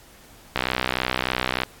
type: click train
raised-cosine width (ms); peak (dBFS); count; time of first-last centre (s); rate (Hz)
0.3; -5; 69; 0.56-1.634; 63.3
effects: pink hiss -50 dBFS RMS until 1.8 s + AAC 64 kbps